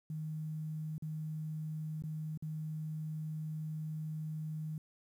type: tone with dropouts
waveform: sine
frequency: 155.56 Hz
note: D#3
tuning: in tune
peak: -37 dBFS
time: 0.1-4.78 s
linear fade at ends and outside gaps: 2 ms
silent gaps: 0.981-1.023 / 2.023-2.037 / 2.375-2.424 s
effects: 11-bit